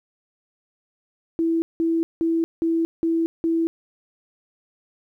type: tone bursts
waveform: sine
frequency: 329.6 Hz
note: E4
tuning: in tune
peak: -18 dBFS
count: 6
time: 1.39-3.67 s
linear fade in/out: 0 ms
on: 230 ms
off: 180 ms
effects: 10-bit